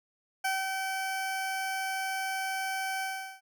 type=tone with ADSR envelope; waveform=20% pulse; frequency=767 Hz; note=G5; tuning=38 cents flat; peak=-22 dBFS; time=0.44-3.41 s; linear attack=10 ms; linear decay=200 ms; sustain=-4 dB; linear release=390 ms; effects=none